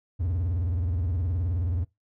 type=tone with vibrato; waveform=triangle; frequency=86.7 Hz; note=F2; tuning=12 cents flat; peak=-22 dBFS; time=0.19-1.85 s; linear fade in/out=20 ms; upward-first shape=sine; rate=19 Hz; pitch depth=210 cents each way; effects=noise-tail reverb RT60 0.2 s tail -23 dB re dry